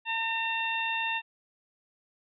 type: harmonic tone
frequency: 907 Hz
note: A#5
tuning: 48 cents flat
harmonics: 1 / 2 / 3 / 4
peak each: -33 / -34 / -31 / -38 dBFS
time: 0.05-1.22 s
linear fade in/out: 50 ms
effects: none